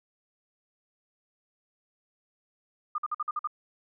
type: tone bursts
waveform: sine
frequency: 1216 Hz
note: D#6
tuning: 40 cents flat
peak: -27 dBFS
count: 7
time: 2.95-3.474 s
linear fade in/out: 5 ms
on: 32 ms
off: 50 ms
effects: none